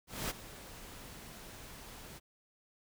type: noise with ADSR envelope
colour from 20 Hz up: pink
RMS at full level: -35 dBFS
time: 0.07-2.2 s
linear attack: 230 ms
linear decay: 20 ms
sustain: -15 dB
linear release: 28 ms
effects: none